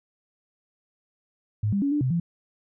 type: tone with pitch steps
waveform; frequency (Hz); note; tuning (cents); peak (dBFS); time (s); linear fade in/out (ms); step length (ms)
sine; 105.7 / 199.6 / 281.1 / 295 / 129.1 / 170.1; G#2 / G3 / C#4 / D4 / C3 / F3; +31 / +32 / +24 / +8 / -23 / -45; -21; 1.63-2.2; 5; 95
effects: none